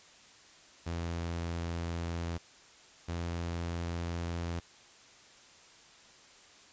sawtooth tone pair in turn, 84.7 / 85.29 Hz, E2 / F2, +48 / -40 cents, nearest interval unison, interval 12 cents, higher second, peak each -30 / -30 dBFS, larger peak neither, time 0.86-2.38 / 3.08-4.6 s, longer neither, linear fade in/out 10 ms, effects white hiss -57 dBFS RMS until 6.72 s + resampled to 16000 Hz

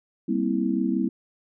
sine chord, C dominant seventh, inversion second, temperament just, 196.22 / 235.5 / 261.6 / 327 Hz, G3 / Bb3 / C4 / E4, +2 / +18 / 0 / -14 cents, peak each -27 dBFS, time 0.28-1.09 s, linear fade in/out 10 ms, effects none

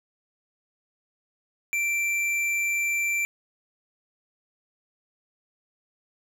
triangle tone with tanh clipping, 2349 Hz, D7, in tune, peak -25 dBFS, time 1.73-3.25 s, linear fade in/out 0 ms, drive 16 dB, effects none

